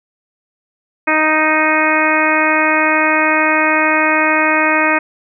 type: harmonic tone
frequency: 311.1 Hz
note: D#4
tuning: in tune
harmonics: 1 / 2 / 3 / 4 / 5 / 6 / 7 / 8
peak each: -19 / -19 / -19 / -19 / -19 / -19 / -19 / -19 dBFS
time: 1.07-4.99 s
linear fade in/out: 10 ms
effects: none